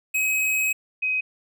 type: tone pair in turn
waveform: square / sine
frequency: 2543 / 2523 Hz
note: D#7 / D#7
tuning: +37 / +23 cents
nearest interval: unison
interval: 14 cents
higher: first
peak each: -21 dBFS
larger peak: neither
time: 0.14-0.73 / 1.02-1.21 s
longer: first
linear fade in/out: 10 ms
effects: none